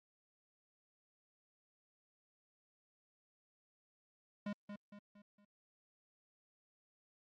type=tone with echo; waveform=square; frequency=204.8 Hz; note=G#3; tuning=24 cents flat; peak=-39 dBFS; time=4.46-4.53 s; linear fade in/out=5 ms; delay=230 ms; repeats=4; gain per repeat=-7 dB; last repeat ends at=5.45 s; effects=low-pass 3000 Hz 12 dB/octave + Opus 48 kbps